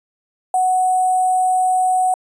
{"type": "tone with sample-and-hold", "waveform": "sine", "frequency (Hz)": 740, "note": "F#5", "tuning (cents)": 0, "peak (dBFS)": -13, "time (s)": [0.54, 2.14], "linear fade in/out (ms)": 2, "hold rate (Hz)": 8820, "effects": ["resampled to 22050 Hz"]}